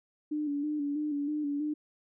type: tone with vibrato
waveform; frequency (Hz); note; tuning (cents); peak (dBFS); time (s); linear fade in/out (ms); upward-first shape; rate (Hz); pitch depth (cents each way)
sine; 293.7; D4; 0; -29; 0.31-1.74; 10; square; 3.1; 42
effects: none